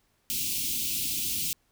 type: band-stop noise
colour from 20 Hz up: white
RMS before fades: -30 dBFS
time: 0.3-1.53 s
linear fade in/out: 0 ms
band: 340 to 2500 Hz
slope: 48 dB/octave
effects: pink hiss -70 dBFS RMS until 1.71 s